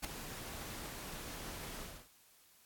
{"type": "noise with ADSR envelope", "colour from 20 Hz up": "pink", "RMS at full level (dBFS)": -35, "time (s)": [0.02, 2.08], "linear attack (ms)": 27, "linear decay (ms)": 3, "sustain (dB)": -11, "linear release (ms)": 280, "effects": ["white hiss -65 dBFS RMS until 2.65 s", "AAC 64 kbps"]}